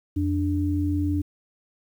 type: tone pair together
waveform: sine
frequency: 87.37 / 293.7 Hz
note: F2 / D4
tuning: +1 / 0 cents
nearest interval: octave + major sixth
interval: 2099 cents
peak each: -24 dBFS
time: 0.16-1.22 s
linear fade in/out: 10 ms
effects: 9-bit